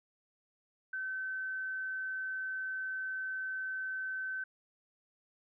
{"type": "tone", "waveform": "sine", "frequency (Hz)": 1532, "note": "G6", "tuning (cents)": -40, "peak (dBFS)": -35, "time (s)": [0.93, 4.44], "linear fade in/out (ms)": 5, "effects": []}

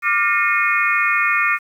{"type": "tone cluster", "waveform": "sine", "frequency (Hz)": [1176, 1410, 1826, 2161, 2465], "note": ["D6", "F6", "A#6", "C#7", "D#7"], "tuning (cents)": [2, 16, -36, -45, -17], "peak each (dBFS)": -21, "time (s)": [0.02, 1.59], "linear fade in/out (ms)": 50, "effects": ["8-bit"]}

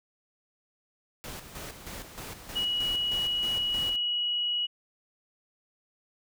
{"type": "noise with tremolo", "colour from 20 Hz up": "pink", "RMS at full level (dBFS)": -40, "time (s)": [1.24, 3.96], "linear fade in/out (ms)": 0, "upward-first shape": "square", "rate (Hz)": 3.2, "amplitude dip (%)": 55}
{"type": "tone", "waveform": "sine", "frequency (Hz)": 2915, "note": "F#7", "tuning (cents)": -26, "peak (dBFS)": -26, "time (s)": [2.55, 4.67], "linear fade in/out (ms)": 20}
{"effects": []}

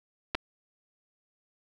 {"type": "clicks", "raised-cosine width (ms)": 0.3, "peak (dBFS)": -13, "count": 2, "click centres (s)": [0.348, 0.351], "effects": []}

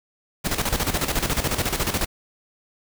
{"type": "noise with tremolo", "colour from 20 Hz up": "pink", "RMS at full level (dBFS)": -22, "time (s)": [0.44, 2.06], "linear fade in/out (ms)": 20, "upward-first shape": "square", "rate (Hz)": 14, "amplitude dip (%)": 65, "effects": []}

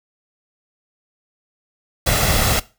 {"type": "noise with comb filter", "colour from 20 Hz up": "pink", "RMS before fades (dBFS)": -17, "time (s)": [2.06, 2.6], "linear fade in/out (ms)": 10, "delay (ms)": 1.5, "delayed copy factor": 0.5, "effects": ["noise-tail reverb RT60 0.3 s tail -19 dB re dry"]}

